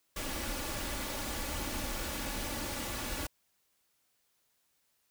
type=noise with comb filter; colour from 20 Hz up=pink; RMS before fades=-37 dBFS; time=0.16-3.27 s; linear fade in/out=5 ms; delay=3.5 ms; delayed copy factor=+0.55; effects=white hiss -75 dBFS RMS until 5.1 s